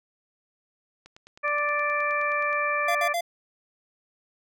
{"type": "click train", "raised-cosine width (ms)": 0.2, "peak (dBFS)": -30, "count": 15, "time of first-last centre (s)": [1.06, 2.529], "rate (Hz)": 9.53}
{"type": "harmonic tone", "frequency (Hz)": 587.3, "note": "D5", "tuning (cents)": 0, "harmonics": [1, 2, 3, 4], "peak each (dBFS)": [-30, -27, -29, -29], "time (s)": [1.43, 3.14], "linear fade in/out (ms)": 20}
{"type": "tone bursts", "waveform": "square", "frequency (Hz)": 688, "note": "F5", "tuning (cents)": -26, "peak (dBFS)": -25, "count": 3, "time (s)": [2.88, 3.209], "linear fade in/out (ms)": 5, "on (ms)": 71, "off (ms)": 58}
{"effects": []}